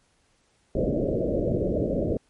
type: low-pass noise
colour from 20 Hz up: white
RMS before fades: -25 dBFS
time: 0.75-2.17 s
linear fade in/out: 2 ms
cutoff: 620 Hz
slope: 96 dB/octave
effects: pink hiss -66 dBFS RMS until 2.29 s + MP3 48 kbps